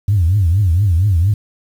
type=tone with vibrato; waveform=sine; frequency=92.5 Hz; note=F#2; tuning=in tune; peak=-9 dBFS; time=0.08-1.34 s; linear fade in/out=5 ms; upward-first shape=triangle; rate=4.3 Hz; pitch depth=280 cents each way; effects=tanh soft clip ceiling -5 dBFS + 7-bit